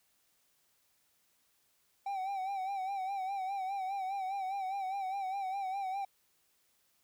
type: tone with vibrato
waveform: triangle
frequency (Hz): 773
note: G5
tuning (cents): -24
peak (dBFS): -32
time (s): 2.06-6.05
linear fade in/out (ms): 5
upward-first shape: sine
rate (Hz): 4.9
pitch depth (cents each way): 65
effects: white hiss -73 dBFS RMS until 7.03 s